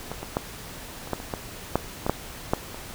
clicks, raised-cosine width 1 ms, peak -18 / -19 / -9 / -23 / -11 / -23 / -14 / -6 / -12 / -6 / -6 / -25 dBFS, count 12, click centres 0.116 / 0.23 / 0.369 / 1.074 / 1.133 / 1.201 / 1.338 / 1.756 / 2.065 / 2.096 / 2.535 / 2.745 s, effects pink hiss -40 dBFS RMS until 2.94 s

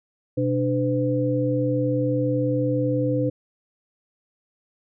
sine tone cluster, 126.9 / 297 / 505 Hz, B2 / D4 / B4, +47 / +20 / +39 cents, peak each -24 dBFS, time 0.37-3.3 s, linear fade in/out 10 ms, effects none

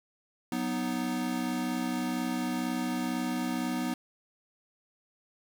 square chord, B major, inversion second, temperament equal, 185 / 246.9 / 311.1 Hz, F#3 / B3 / D#4, 0 / 0 / 0 cents, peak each -38 / -32 / -36 dBFS, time 0.52-3.94 s, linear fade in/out 2 ms, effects 10-bit

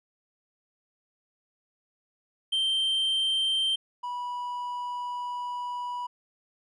triangle tone pair in turn, 3136 / 978.7 Hz, G7 / B5, 0 / -16 cents, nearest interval octave + minor sixth, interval 2016 cents, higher first, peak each -22 / -29 dBFS, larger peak first, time 2.52-3.76 / 4.03-6.07 s, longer second, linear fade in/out 10 ms, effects resampled to 24000 Hz

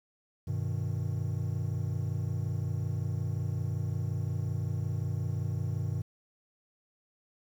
triangle chord, G augmented, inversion none, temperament equal, 98 / 123.47 / 155.56 Hz, G2 / B2 / D#3, 0 / 0 / 0 cents, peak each -31 / -32 / -34 dBFS, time 0.47-6.02 s, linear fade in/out 10 ms, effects 10-bit

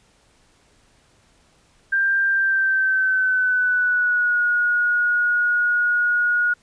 sine tone with pitch glide, 1586 to 1446 Hz, G6 to F#6, +20 to -40 cents, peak -16 dBFS, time 1.92-6.54 s, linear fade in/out 10 ms, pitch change -160 cents, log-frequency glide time 2.29-4.41 s, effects pink hiss -58 dBFS RMS until 6.62 s + resampled to 22050 Hz

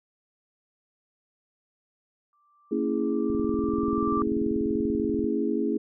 sine tone with exponential growth, 1174.7 Hz, D6, in tune, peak -25 dBFS, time 2.33-4.22 s, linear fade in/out 1 ms, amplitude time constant 410 ms
sine chord, A# half-diminished seventh, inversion none, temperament equal with one note detuned, 228.7 / 277.2 / 329.6 / 415.3 Hz, A#3 / C#4 / E4 / G#4, -33 / 0 / 0 / 0 cents, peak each -29 dBFS, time 2.71-5.78 s, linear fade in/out 10 ms
click train, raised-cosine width 5 ms, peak -25 dBFS, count 41, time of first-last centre 3.3-5.242 s, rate 20.6 Hz
effects none

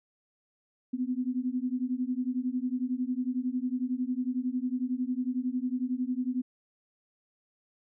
sine beating tone pair, 246.9 / 257.9 Hz, B3 / C4, 0 / -25 cents, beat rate 11 Hz, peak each -31 dBFS, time 0.93-6.42 s, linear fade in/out 10 ms, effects none

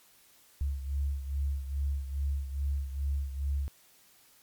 sine beating tone pair, 69.3 / 71.7 Hz, C#2 / D2, 0 / -41 cents, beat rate 2.4 Hz, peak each -30 / -36 dBFS, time 0.61-3.68 s, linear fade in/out 0 ms, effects white hiss -61 dBFS RMS until 4.42 s + MP3 96 kbps

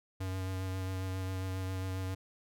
square tone with vibrato, 94 Hz, F#2, 28 cents sharp, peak -35 dBFS, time 0.2-2.15 s, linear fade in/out 10 ms, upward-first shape sine, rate 7.4 Hz, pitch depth 16 cents each way, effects none

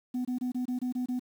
sine tone bursts, 249.8 Hz, B3, 20 cents sharp, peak -26 dBFS, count 8, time 0.14-1.195 s, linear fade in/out 10 ms, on 110 ms, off 25 ms, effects tanh soft clip ceiling -27 dBFS + 9-bit

